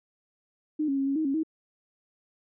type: tone with pitch steps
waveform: sine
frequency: 305.5 / 275 / 272.2 / 275.8 / 314.7 / 273.8 / 317.7 Hz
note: D#4 / C#4 / C#4 / C#4 / D#4 / C#4 / D#4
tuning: -32 / -14 / -31 / -9 / +20 / -21 / +36 cents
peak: -24 dBFS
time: 0.79-1.434 s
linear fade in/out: 10 ms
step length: 92 ms
effects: none